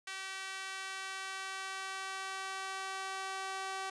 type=tone with high-pass filter sweep; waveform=sawtooth; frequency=383.7 Hz; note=G4; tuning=37 cents flat; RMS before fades=-41 dBFS; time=0.07-3.9 s; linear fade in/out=5 ms; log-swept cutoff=1700 to 840 Hz; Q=1.2; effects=resampled to 22050 Hz + 11-bit